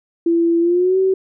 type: tone with pitch glide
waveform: sine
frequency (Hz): 336.6 to 380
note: E4 to F#4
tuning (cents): +36 to +46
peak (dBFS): -12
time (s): 0.26-1.14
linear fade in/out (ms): 5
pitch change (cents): +210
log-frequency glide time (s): 0.6-0.98
effects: none